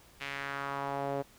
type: tone with band-pass filter sweep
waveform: sawtooth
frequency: 139.5 Hz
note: C#3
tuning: 11 cents sharp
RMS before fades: -36 dBFS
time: 0.2-1.23 s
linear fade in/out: 20 ms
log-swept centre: 2500 to 530 Hz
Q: 2
effects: pink hiss -59 dBFS RMS until 1.38 s